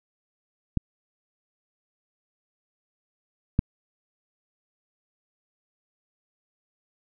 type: clicks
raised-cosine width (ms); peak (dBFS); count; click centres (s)
5; -10 / -7; 2; 0.773 / 3.591
effects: none